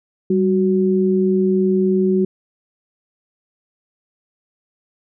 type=tone pair together; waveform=sine; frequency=194.16 / 371 Hz; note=G3 / F#4; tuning=-16 / +5 cents; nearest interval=major seventh; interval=1121 cents; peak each=-16 dBFS; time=0.3-2.25 s; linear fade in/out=5 ms; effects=none